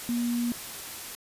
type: tone in noise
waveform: sine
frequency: 238.6 Hz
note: A#3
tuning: 41 cents sharp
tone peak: -25 dBFS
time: 0.09-0.52 s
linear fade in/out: 0 ms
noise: white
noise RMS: -39 dBFS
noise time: 0-1.15 s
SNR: +11 dB
effects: resampled to 32000 Hz